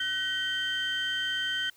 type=tone cluster; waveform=sine; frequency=1511 / 1891 / 3121 Hz; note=F#6 / A#6 / G7; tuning=+36 / +24 / -8 cents; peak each=-30 / -35 / -29 dBFS; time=0-1.7 s; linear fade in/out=5 ms; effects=tanh soft clip ceiling -23 dBFS + white hiss -61 dBFS RMS until 1.76 s